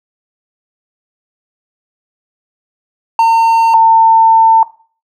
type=tone pair in turn; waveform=triangle / sine; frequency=910 / 900.1 Hz; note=A#5 / A5; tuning=-42 / +39 cents; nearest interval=unison; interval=19 cents; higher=first; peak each=-3 dBFS; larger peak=neither; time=3.19-3.74 / 3.74-4.63 s; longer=second; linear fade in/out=2 ms; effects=noise-tail reverb RT60 0.4 s tail -18 dB re dry